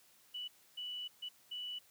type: tone bursts at uneven times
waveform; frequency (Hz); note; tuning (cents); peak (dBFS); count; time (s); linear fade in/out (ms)
sine; 2960; F#7; 0; -40; 4; 0.34-0.48 / 0.77-1.08 / 1.22-1.29 / 1.51-1.79; 10
effects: white hiss -66 dBFS RMS until 1.9 s + high-pass 80 Hz 12 dB/octave